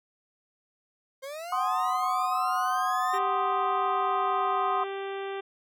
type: linear sweep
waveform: 40% pulse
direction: up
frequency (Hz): 523.3 to 1854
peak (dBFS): -35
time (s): 1.22-3.19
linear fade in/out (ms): 20
type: chord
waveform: sine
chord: C diminished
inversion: second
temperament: equal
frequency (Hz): 740 / 1046.5 / 1244.5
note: Gb5 / C6 / Eb6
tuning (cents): 0 / 0 / 0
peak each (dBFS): -29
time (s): 1.52-4.84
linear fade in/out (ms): 5
type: harmonic tone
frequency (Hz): 392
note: G4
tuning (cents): 0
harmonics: 1 / 2 / 3 / 4 / 5 / 6 / 7 / 8 / 9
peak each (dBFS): -33 / -39 / -43 / -45 / -47 / -49 / -50 / -51 / -52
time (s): 3.13-5.41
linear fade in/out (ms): 10
effects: none

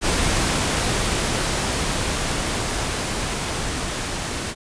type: noise with level ramp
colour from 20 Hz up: pink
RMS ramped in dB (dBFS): -20 to -27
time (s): 0.01-4.55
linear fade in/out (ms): 50
effects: resampled to 22050 Hz

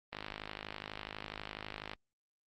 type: click train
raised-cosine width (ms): 0.3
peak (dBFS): -24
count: 95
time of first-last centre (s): 0.13-1.934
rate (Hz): 52.1
effects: Opus 24 kbps

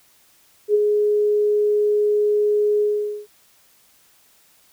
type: tone with ADSR envelope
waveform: sine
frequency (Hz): 417.8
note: G#4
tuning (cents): +10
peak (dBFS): -11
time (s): 0.68-3.27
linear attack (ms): 64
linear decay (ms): 24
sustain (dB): -4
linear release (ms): 460
effects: white hiss -56 dBFS RMS until 4.72 s

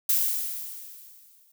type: noise with exponential decay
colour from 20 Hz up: violet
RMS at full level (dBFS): -21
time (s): 0.09-1.52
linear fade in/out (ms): 5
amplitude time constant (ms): 310
effects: none

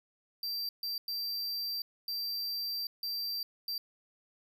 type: tone bursts at uneven times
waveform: square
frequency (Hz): 4699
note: D8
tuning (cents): 0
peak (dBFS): -34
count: 6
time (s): 0.43-0.69 / 0.83-0.98 / 1.08-1.82 / 2.08-2.87 / 3.03-3.43 / 3.68-3.78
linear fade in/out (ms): 2
effects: none

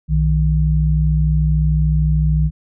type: tone pair together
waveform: sine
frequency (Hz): 61.47 / 154.9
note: B1 / D#3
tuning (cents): -7 / -7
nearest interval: octave + major third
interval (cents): 1600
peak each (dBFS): -15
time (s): 0.08-2.51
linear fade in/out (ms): 50
effects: none

